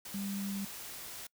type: tone in noise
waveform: sine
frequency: 198.4 Hz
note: G3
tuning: 21 cents sharp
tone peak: -35 dBFS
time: 0.14-0.65 s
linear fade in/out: 5 ms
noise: white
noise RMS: -45 dBFS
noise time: 0.05-1.27 s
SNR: +7 dB
effects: noise-tail reverb RT60 0.1 s tail -24 dB re dry